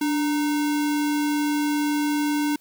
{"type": "tone with sample-and-hold", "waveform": "sine", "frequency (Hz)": 293.7, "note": "D4", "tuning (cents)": 0, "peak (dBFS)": -20, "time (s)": [0.01, 2.56], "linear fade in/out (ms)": 5, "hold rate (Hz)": 1225, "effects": ["white hiss -59 dBFS RMS until 2.6 s"]}